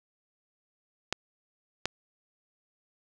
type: clicks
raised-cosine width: 0.2 ms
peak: -10 dBFS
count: 2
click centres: 1.126 / 1.856 s
effects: none